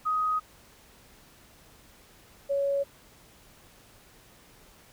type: tone pair in turn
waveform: sine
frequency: 1254 / 558.6 Hz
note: D#6 / C#5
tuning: +13 / +13 cents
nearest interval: octave + major second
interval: 1400 cents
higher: first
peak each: -24 / -24 dBFS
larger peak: neither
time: 0.05-0.4 / 2.49-2.84 s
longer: neither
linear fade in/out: 20 ms
effects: pink hiss -56 dBFS RMS until 4.92 s